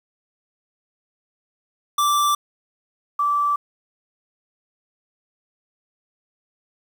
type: tone pair in turn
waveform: square / sine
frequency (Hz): 1171 / 1162.9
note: D6 / D6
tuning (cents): -5 / -17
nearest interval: unison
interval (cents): 12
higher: first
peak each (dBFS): -17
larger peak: neither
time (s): 1.98-2.35 / 3.19-3.56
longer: neither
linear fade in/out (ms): 5
effects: 8-bit